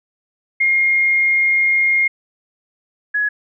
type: tone pair in turn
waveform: sine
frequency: 2133 / 1682.3 Hz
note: C7 / G#6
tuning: +33 / +22 cents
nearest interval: major third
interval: 411 cents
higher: first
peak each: -12 / -15 dBFS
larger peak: first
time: 0.6-2.08 / 3.14-3.29 s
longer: first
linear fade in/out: 10 ms
effects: none